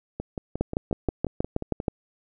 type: two click trains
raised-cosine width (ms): 2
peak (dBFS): -10 / -17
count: 9 / 10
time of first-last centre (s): 0.61-1.882 / 0.2-1.801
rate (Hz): 6.29 / 5.62
effects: none